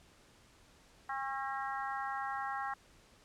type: harmonic tone with a mistuned harmonic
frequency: 269.5 Hz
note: C#4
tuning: 49 cents flat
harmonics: 3 / 4 / 5 / 6 / 7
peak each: -39 / -41 / -43 / -45 / -46 dBFS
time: 1.09-2.74 s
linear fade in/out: 5 ms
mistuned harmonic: 4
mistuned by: +20 cents
effects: pink hiss -63 dBFS RMS until 3.24 s + low-pass 9000 Hz 12 dB/octave